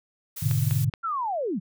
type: noise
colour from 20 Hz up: blue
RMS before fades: -36 dBFS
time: 0.36-0.85 s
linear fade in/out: 10 ms
type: chord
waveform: sine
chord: G# diminished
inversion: none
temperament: equal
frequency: 103.83 / 123.47 / 146.83 Hz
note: G#2 / B2 / D3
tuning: 0 / 0 / 0 cents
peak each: -26 / -25 / -25 dBFS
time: 0.42-0.9 s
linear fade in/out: 10 ms
type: clicks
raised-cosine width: 0.3 ms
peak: -20 dBFS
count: 3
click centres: 0.512 / 0.71 / 0.938 s
type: linear sweep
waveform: sine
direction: down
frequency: 1396.9 to 149.4 Hz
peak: -25 dBFS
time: 1.03-1.6 s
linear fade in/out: 20 ms
effects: none